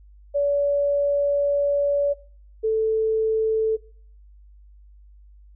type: tone pair in turn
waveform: sine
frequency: 571 / 440.5 Hz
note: D5 / A4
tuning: -49 / +2 cents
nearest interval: major third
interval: 449 cents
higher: first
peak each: -18 dBFS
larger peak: neither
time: 0.34-2.14 / 2.63-3.77 s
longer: first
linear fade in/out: 20 ms
effects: noise-tail reverb RT60 0.5 s tail -21 dB re dry + added 50 Hz sine -46 dBFS peak until 5.55 s